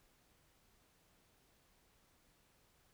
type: silence
effects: pink hiss -72 dBFS RMS until 2.93 s